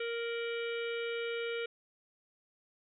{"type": "harmonic tone with a mistuned harmonic", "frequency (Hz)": 466.2, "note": "A#4", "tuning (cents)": 0, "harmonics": [1, 3, 4, 5, 6, 7, 8], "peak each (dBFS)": [-35, -43, -50, -43, -47, -52, -52], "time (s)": [0, 1.66], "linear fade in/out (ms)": 5, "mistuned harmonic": 6, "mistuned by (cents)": 89, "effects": []}